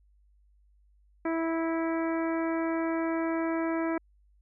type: harmonic tone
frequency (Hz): 327.7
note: E4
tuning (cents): -10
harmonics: 1 / 2 / 3 / 4 / 5 / 6 / 7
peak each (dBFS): -28 / -34 / -38 / -40 / -42 / -44 / -45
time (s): 1.25-3.98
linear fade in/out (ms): 5
effects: added 50 Hz sine -60 dBFS peak until 4.41 s